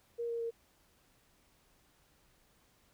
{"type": "tone with pitch steps", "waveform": "sine", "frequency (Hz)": [470, 465.9, 461.9], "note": ["A#4", "A#4", "A#4"], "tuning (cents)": [14, -1, -16], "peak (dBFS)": -34, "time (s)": [0.18, 0.51], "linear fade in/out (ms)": 20, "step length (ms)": 110, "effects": ["pink hiss -69 dBFS RMS until 2.93 s"]}